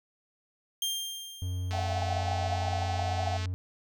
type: tone with exponential decay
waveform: sawtooth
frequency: 3192 Hz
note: G7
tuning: 31 cents sharp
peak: -24 dBFS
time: 0.82-2.16 s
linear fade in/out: 2 ms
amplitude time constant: 290 ms
type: tone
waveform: triangle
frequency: 91.2 Hz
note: F#2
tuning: 24 cents flat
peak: -28 dBFS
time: 1.42-3.54 s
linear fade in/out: 0 ms
type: click train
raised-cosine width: 0.2 ms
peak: -23 dBFS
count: 380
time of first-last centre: 1.71-3.457 s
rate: 217 Hz
type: band-pass noise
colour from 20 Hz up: pink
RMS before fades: -34 dBFS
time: 1.72-3.38 s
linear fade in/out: 20 ms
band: 670 to 790 Hz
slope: 96 dB/octave
effects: none